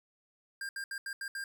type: tone bursts at uneven times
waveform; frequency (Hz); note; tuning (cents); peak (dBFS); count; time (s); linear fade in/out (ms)
square; 1600; G6; +35; -37; 6; 0.61-0.69 / 0.76-0.84 / 0.91-0.98 / 1.06-1.13 / 1.21-1.28 / 1.35-1.44; 2
effects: none